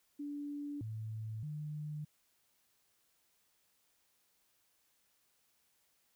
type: tone with pitch steps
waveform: sine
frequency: 289.4 / 109.8 / 150.6 Hz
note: D4 / A2 / D3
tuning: -25 / -3 / +44 cents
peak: -39 dBFS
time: 0.19-2.05 s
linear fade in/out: 10 ms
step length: 620 ms
effects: white hiss -75 dBFS RMS until 6.15 s